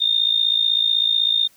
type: tone with amplitude modulation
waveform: sine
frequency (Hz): 3648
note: A#7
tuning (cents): -38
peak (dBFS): -12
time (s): 0-1.48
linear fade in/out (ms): 20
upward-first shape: sine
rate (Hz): 56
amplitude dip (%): 80
effects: white hiss -55 dBFS RMS until 1.56 s